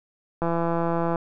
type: click train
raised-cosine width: 1 ms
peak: -12 dBFS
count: 125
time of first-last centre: 0.42-1.158 s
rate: 168 Hz
effects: none